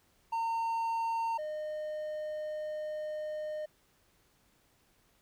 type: tone pair in turn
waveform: triangle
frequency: 913 / 611.6 Hz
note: A#5 / D#5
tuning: -36 / -30 cents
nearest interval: perfect fifth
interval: 694 cents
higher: first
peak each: -28 / -33 dBFS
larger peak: first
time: 0.32-1.38 / 1.38-3.66 s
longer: second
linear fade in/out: 10 ms
effects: pink hiss -69 dBFS RMS until 5.21 s